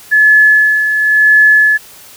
sine tone with tremolo, 1716 Hz, A6, 44 cents flat, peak -3 dBFS, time 0.11-1.78 s, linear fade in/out 20 ms, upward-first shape sine, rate 0.95 Hz, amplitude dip 55%, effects white hiss -37 dBFS RMS until 2.16 s

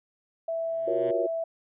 sine tone, 659.3 Hz, E5, in tune, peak -27 dBFS, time 0.48-1.44 s, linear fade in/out 5 ms
10% pulse tone with exponential growth, 127.5 Hz, C3, 44 cents flat, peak -30 dBFS, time 0.51-1.11 s, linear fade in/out 5 ms, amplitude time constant 130 ms
sine chord, Gb major seventh, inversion third, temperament equal with one note detuned, 349.2 / 370 / 473.8 / 554.4 Hz, F4 / Gb4 / Bb4 / Db5, 0 / 0 / +28 / 0 cents, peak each -32 / -32 / -30 / -30 dBFS, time 0.87-1.27 s, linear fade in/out 10 ms
effects resampled to 8000 Hz

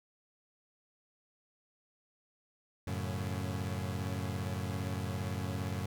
30% pulse chord, F# minor, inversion none, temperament equal with one note detuned, 92.5 / 110 / 139.47 Hz, F#2 / A2 / C#3, 0 / 0 / +11 cents, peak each -34 / -37 / -39 dBFS, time 2.87-5.86 s, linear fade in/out 5 ms, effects none

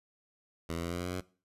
10% pulse tone with pitch steps, 83 / 84.35 / 85.73 / 87.13 / 88.55 / 89.99 / 91.46 Hz, E2 / E2 / F2 / F2 / F2 / F#2 / F#2, +12 / +40 / -32 / -4 / +24 / -48 / -20 cents, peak -26 dBFS, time 0.69-1.208 s, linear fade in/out 5 ms, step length 74 ms, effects noise-tail reverb RT60 0.4 s tail -21 dB re dry + resampled to 32000 Hz

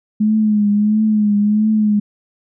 sine tone with vibrato, 211.1 Hz, G#3, 29 cents sharp, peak -11 dBFS, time 0.2-2 s, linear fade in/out 10 ms, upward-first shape triangle, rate 1.5 Hz, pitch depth 59 cents each way, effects none

